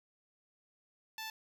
10% pulse tone, 880 Hz, A5, in tune, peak -32 dBFS, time 1.18-1.3 s, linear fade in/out 2 ms, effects none

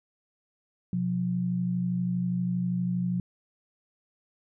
sine tone pair together, 126.7 / 179.18 Hz, B2 / F3, +45 / +45 cents, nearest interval tritone, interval 600 cents, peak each -32 / -26 dBFS, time 0.93-3.2 s, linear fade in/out 2 ms, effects none

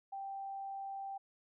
sine tone, 784 Hz, G5, in tune, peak -40 dBFS, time 0.12-1.18 s, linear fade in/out 10 ms, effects none

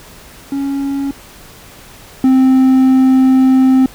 triangle tone pair in turn, 277.2 / 261.5 Hz, C#4 / C4, 0 / -1 cents, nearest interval minor second, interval 101 cents, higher first, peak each -13 / -4 dBFS, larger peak second, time 0.52-1.11 / 2.24-3.86 s, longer second, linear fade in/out 2 ms, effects pink hiss -38 dBFS RMS until 3.94 s

